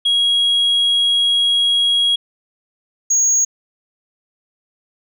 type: tone pair in turn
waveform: sine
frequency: 3300 / 6621 Hz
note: G#7 / G#8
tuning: -12 / -6 cents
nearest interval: octave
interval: 1206 cents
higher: second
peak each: -10 / -9 dBFS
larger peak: second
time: 0.05-2.16 / 3.1-3.45 s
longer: first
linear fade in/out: 10 ms
effects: tanh soft clip ceiling -11 dBFS